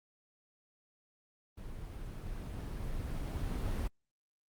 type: noise with level ramp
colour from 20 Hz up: brown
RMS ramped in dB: -45 to -33 dBFS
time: 1.57-3.88 s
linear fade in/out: 10 ms
effects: Opus 24 kbps